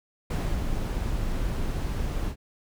brown noise with ADSR envelope, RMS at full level -25 dBFS, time 0.3-2.36 s, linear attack 7 ms, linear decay 280 ms, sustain -3 dB, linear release 81 ms, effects none

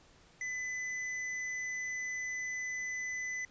sine tone with tanh clipping, 2006 Hz, B6, 26 cents sharp, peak -37 dBFS, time 0.41-3.45 s, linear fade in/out 2 ms, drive 17 dB, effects pink hiss -62 dBFS RMS until 3.5 s + resampled to 16000 Hz

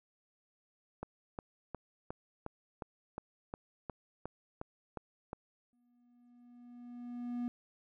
click train, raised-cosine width 1 ms, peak -26 dBFS, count 13, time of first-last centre 1.03-5.331 s, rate 2.79 Hz
triangle tone with exponential growth, 242.3 Hz, B3, 33 cents flat, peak -31 dBFS, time 5.73-7.48 s, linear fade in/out 0 ms, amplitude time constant 380 ms
effects none

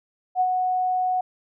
sine tone with ADSR envelope, 737 Hz, F#5, 7 cents flat, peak -16 dBFS, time 0.35-1.21 s, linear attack 55 ms, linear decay 56 ms, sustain -4 dB, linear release 6 ms, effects none

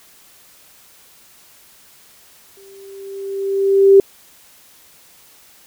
sine tone with exponential growth, 392.2 Hz, G4, 1 cent sharp, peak -3 dBFS, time 2.57-4 s, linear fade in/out 2 ms, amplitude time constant 310 ms, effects white hiss -48 dBFS RMS until 5.66 s

